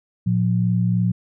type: tone pair together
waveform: sine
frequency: 115.1 / 178.45 Hz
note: A#2 / F3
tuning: -22 / +38 cents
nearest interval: minor sixth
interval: 760 cents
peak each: -19 dBFS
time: 0.26-1.12 s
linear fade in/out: 10 ms
effects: none